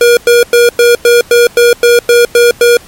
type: tone bursts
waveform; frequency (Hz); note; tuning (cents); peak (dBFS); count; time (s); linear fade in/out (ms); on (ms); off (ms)
square; 477.1; A#4; +40; -3; 11; 0.01-2.77; 2; 160; 100
effects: pink hiss -36 dBFS RMS until 2.87 s + MP3 64 kbps